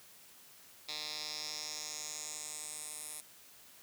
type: tone with band-pass filter sweep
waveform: 10% pulse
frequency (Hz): 151.8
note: D#3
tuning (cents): -42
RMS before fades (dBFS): -43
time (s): 0.88-3.21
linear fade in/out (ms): 10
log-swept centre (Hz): 4300 to 10000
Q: 3.6
effects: white hiss -58 dBFS RMS until 3.82 s + high-pass 60 Hz 12 dB/octave